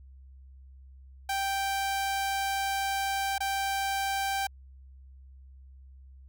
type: tone with dropouts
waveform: sawtooth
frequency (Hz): 784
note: G5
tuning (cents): 0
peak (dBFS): -24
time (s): 1.29-4.47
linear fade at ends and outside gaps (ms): 5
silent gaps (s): 3.382-3.404
effects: added 66 Hz sine -48 dBFS peak until 6.28 s